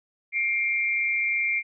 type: tone pair together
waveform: sine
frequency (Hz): 2126 / 2349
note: C7 / D7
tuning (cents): +27 / 0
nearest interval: major second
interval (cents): 173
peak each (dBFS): -25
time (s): 0.32-1.63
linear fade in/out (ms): 50
effects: none